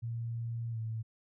sine tone with pitch glide, 116.2 to 111.85 Hz, A#2 to A2, -5 to +29 cents, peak -34 dBFS, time 0.02-1.03 s, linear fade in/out 20 ms, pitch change -66 cents, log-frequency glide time 0.71-0.78 s, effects none

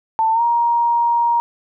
sine tone with pitch glide, 890 to 941.3 Hz, A5 to A#5, +20 to +17 cents, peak -13 dBFS, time 0.19-1.4 s, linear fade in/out 0 ms, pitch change +97 cents, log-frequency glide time 0.32-0.42 s, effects none

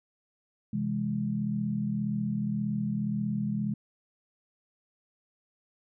sine chord, C augmented, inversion none, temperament equal with one note detuned, 130.81 / 165.86 / 207.7 Hz, C3 / E3 / G#3, 0 / +11 / 0 cents, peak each -34 / -35 / -29 dBFS, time 0.73-3.74 s, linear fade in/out 5 ms, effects none

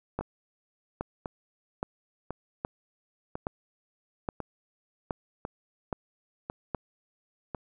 two click trains, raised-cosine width 1 ms, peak -16 / -20 dBFS, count 9 / 8, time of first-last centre 0.19-6.747 / 0.21-7.548 s, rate 1.22 / 0.954 Hz, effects none

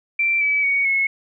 sine tone with pitch steps, 2349 / 2293 / 2238 / 2184 Hz, D7 / D7 / C#7 / C#7, 0 / -42 / +16 / -26 cents, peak -16 dBFS, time 0.19-1.07 s, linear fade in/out 5 ms, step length 220 ms, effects none

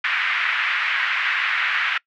pink band-pass noise, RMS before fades -22 dBFS, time 0.04-1.98 s, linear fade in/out 5 ms, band 1500 to 2500 Hz, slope 24 dB/octave, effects noise-tail reverb RT60 0.1 s tail -24 dB re dry

